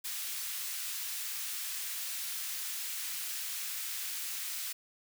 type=high-pass noise; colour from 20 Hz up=white; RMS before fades=-38 dBFS; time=0.04-4.73 s; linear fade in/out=10 ms; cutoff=1700 Hz; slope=12 dB/octave; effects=none